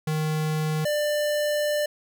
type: tone pair in turn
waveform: square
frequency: 155.2 / 594 Hz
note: D#3 / D5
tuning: -4 / +20 cents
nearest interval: octave + major seventh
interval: 2324 cents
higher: second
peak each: -24 / -23 dBFS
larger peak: second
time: 0.07-0.85 / 0.85-1.86 s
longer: second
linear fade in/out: 5 ms
effects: none